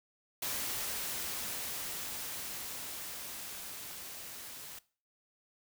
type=noise with level ramp; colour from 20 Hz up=white; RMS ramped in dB=-36 to -47 dBFS; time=0.42-4.79 s; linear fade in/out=5 ms; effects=noise-tail reverb RT60 0.4 s tail -20 dB re dry